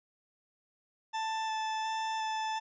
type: tone with vibrato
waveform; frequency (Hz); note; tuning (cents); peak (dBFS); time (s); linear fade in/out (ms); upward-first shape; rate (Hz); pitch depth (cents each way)
40% pulse; 880; A5; 0; -31; 1.13-2.6; 20; square; 1.4; 8
effects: resampled to 16000 Hz